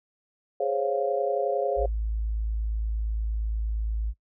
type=chord; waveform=sine; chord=Db major seventh; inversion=second; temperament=equal; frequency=415.3 / 523.3 / 554.4 / 698.5 Hz; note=Ab4 / C5 / Db5 / F5; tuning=0 / 0 / 0 / 0 cents; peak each=-29 / -30 / -27 / -30 dBFS; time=0.6-1.86 s; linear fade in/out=5 ms
type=tone; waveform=sine; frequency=54.3 Hz; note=A1; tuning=22 cents flat; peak=-25 dBFS; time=1.76-4.14 s; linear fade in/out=50 ms
effects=noise-tail reverb RT60 0.1 s tail -22 dB re dry